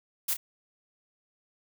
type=noise with echo; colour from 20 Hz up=blue; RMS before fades=-28 dBFS; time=0.28-0.34 s; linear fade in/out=10 ms; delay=30 ms; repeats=1; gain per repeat=-9 dB; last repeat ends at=0.37 s; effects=none